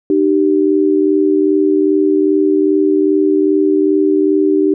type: tone pair together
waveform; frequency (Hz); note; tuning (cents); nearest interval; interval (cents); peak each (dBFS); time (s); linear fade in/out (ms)
sine; 304.6 / 387.1; D#4 / G4; -37 / -22; major third; 415; -12; 0.1-4.74; 2
effects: none